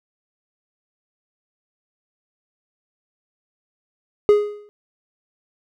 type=tone with exponential decay; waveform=triangle; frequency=415.3 Hz; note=G#4; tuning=in tune; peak=-5 dBFS; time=4.29-4.69 s; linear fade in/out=0 ms; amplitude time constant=85 ms; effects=none